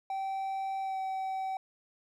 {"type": "tone with pitch glide", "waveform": "triangle", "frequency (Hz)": [774, 764.7], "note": ["G5", "G5"], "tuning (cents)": [-22, -43], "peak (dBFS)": -30, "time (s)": [0.1, 1.57], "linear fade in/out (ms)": 2, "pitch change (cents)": -21, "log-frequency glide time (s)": [0.81, 0.98], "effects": []}